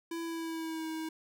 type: tone with pitch glide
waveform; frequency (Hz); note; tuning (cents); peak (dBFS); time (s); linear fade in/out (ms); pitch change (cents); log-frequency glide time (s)
square; 333.2 to 319.1; E4 to D#4; +19 to +44; -36; 0.11-1.09; 5; -75; 0.22-0.88
effects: none